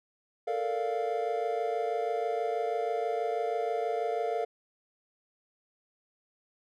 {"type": "chord", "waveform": "triangle", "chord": "Bb major seventh", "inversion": "third", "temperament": "equal", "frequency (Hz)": [440, 466.2, 587.3, 698.5], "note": ["A4", "Bb4", "D5", "F5"], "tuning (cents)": [0, 0, 0, 0], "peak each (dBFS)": [-32, -32, -36, -30], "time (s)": [0.47, 4.45], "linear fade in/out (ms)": 10, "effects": []}